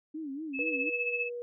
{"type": "tone with vibrato", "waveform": "sine", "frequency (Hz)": 293.7, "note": "D4", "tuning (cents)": 0, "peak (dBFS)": -35, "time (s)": [0.14, 0.9], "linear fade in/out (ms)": 10, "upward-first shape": "sine", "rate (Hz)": 4.2, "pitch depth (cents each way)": 160}
{"type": "tone with tremolo", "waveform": "sine", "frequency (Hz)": 2601, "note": "E7", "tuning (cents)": -24, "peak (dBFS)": -27, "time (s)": [0.53, 1.3], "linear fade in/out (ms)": 50, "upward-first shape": "sine", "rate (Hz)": 15, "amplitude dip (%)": 65}
{"type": "tone with pitch glide", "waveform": "sine", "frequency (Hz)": [485.5, 482.1], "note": ["B4", "B4"], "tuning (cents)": [-30, -42], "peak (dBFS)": -35, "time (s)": [0.59, 1.42], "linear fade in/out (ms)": 0, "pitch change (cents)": -12, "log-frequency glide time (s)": [0.82, 1.22]}
{"effects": []}